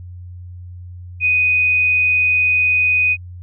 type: tone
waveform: sine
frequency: 2492 Hz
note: D#7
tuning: 2 cents sharp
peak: -12 dBFS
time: 1.2-3.17 s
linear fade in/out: 50 ms
effects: added 89 Hz sine -31 dBFS peak until 3.42 s